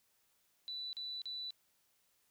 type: tone bursts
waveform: sine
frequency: 3972 Hz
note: B7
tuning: 9 cents sharp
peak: -40 dBFS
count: 3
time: 0.68-1.506 s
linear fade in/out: 0 ms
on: 250 ms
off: 38 ms
effects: white hiss -75 dBFS RMS until 2.3 s